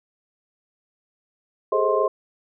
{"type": "tone cluster", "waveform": "sine", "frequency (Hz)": [405, 432.3, 528, 634, 1054], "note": ["G#4", "A4", "C5", "D#5", "C6"], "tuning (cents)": [-43, -31, 16, 32, 12], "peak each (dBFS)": -24, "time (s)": [1.72, 2.08], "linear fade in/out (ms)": 5, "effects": []}